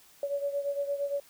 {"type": "beating tone pair", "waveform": "sine", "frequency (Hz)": [564, 572.7], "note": ["C#5", "D5"], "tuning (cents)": [30, -44], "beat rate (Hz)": 8.7, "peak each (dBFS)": [-30, -35], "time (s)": [0.23, 1.2], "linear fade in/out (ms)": 2, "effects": ["white hiss -58 dBFS RMS until 1.29 s"]}